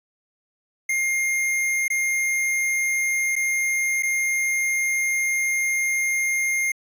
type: tone with dropouts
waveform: square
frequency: 2122 Hz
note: C7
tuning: 24 cents sharp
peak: -21 dBFS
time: 0.89-6.72 s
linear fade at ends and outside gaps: 5 ms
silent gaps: 1.881-1.901 / 3.356-3.362 / 4.025-4.031 s
effects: resampled to 32000 Hz